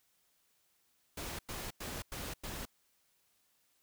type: noise bursts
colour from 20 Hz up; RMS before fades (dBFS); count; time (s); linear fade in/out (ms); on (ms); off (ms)
pink; -42; 5; 1.17-2.654; 5; 220; 96
effects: white hiss -74 dBFS RMS until 3.82 s